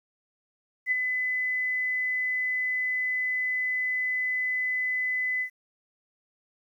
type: tone with ADSR envelope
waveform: sine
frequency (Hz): 2010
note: B6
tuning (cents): +30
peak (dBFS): -20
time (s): 0.86-5.5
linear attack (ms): 55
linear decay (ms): 19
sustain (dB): -5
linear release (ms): 87
effects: 10-bit